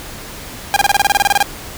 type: tone bursts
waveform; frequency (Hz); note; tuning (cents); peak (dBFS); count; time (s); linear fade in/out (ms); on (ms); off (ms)
sawtooth; 806; G5; +48; -5; 14; 0.74-1.426; 0; 23; 28
effects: pink hiss -31 dBFS RMS until 1.77 s